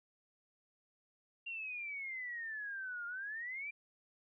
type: exponential two-way sweep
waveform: sine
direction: down then up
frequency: 2784 to 1396.9 to 2389 Hz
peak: -40 dBFS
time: 1.46-3.71 s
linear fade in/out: 10 ms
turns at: 3.06 s
effects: none